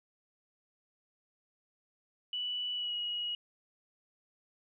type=tone with pitch glide; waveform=sine; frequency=2960 to 2902 Hz; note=F#7 to F#7; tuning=0 to -34 cents; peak=-33 dBFS; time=2.33-3.35 s; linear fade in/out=2 ms; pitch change=-34 cents; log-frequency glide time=2.74-2.94 s; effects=none